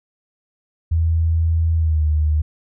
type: tone with pitch glide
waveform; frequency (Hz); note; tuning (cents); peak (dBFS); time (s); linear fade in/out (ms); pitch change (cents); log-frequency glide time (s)
sine; 81.9 to 76.42; E2 to D#2; -11 to -31; -14; 0.91-2.42; 10; -120; 1.76-2.04
effects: none